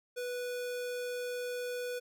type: tone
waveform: square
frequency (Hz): 492.2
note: B4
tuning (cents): -6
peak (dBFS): -36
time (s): 0.16-2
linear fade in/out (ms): 20
effects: none